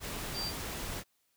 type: tone in noise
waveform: sine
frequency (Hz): 4699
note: D8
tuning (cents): 0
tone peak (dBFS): -35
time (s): 0.33-0.53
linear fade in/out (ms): 50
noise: pink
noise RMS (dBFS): -39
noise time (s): 0-1.04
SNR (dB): +1
effects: white hiss -75 dBFS RMS until 1.36 s